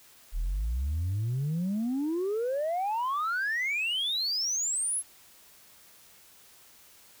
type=exponential sweep; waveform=sine; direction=up; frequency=36.71 to 11175 Hz; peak=-25 dBFS; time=0.32-5.03 s; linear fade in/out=50 ms; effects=tanh soft clip ceiling -25 dBFS + white hiss -56 dBFS RMS until 7.2 s